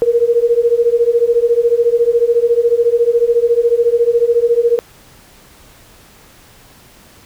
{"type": "beating tone pair", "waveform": "sine", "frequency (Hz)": [463.4, 477.4], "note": ["A#4", "A#4"], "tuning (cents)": [-10, 41], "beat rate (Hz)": 14, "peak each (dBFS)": [-13, -12], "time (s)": [0.02, 4.79], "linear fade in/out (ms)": 0, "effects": ["pink hiss -44 dBFS RMS until 7.25 s"]}